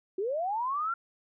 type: linear sweep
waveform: sine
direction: up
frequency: 360.2 to 1396.9 Hz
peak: -28 dBFS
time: 0.18-0.94 s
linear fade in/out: 5 ms
effects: none